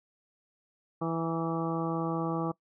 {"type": "harmonic tone with a mistuned harmonic", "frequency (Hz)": 164.81, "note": "E3", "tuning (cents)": 0, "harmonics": [1, 2, 3, 4, 5, 6, 7, 8], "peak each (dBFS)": [-33, -33, -37, -40, -38, -45, -37, -49], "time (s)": [1.01, 2.52], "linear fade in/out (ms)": 10, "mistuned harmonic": 6, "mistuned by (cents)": -50, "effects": ["noise-tail reverb RT60 0.1 s tail -22 dB re dry"]}